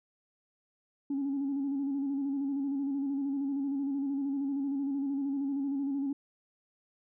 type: tone with vibrato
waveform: sine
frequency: 277.2 Hz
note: C#4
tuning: in tune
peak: -28 dBFS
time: 1.1-6.13 s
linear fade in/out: 5 ms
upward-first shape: square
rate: 13 Hz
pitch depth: 39 cents each way
effects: tanh soft clip ceiling -26 dBFS